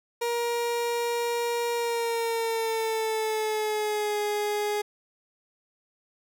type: tone with pitch glide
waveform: 30% pulse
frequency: 472.8 to 416.4 Hz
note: A#4 to G#4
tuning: +24 to +5 cents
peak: -23 dBFS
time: 0.21-4.82 s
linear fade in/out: 10 ms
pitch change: -219 cents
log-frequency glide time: 1.74-4.19 s
effects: none